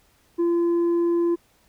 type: tone with tanh clipping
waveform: sine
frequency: 342 Hz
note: F4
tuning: 36 cents flat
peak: -19 dBFS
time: 0.38-1.36 s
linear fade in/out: 20 ms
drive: 3 dB
effects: pink hiss -61 dBFS RMS until 1.68 s